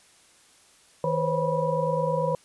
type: tone cluster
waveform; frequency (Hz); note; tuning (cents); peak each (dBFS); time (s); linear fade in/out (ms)
sine; 159.2 / 496 / 516 / 545 / 977; D#3 / B4 / C5 / C#5 / B5; +40 / +7 / -24 / -29 / -19; -29; 1.04-2.35; 2
effects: white hiss -57 dBFS RMS until 2.44 s + resampled to 24000 Hz